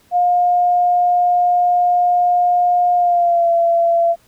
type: tone with pitch glide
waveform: sine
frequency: 711 to 678.9 Hz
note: F5 to F5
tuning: +31 to -49 cents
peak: -11 dBFS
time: 0.11-4.16 s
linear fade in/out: 50 ms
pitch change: -80 cents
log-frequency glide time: 2.95-3.5 s
effects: pink hiss -54 dBFS RMS until 4.27 s